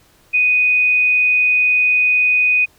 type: tone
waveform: sine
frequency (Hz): 2489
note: D#7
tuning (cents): 0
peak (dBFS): -11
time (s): 0.33-2.66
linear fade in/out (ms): 20
effects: pink hiss -53 dBFS RMS until 2.78 s